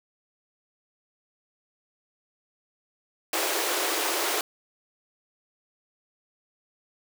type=high-pass noise; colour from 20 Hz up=pink; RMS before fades=-27 dBFS; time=3.33-4.41 s; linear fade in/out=2 ms; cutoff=310 Hz; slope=96 dB/octave; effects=none